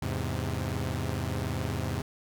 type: chord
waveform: sawtooth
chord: E augmented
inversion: none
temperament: equal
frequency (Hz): 82.41 / 103.83 / 130.81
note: E2 / G#2 / B#2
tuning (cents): 0 / 0 / 0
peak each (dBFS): -30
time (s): 0.02-2.02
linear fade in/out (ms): 5
effects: none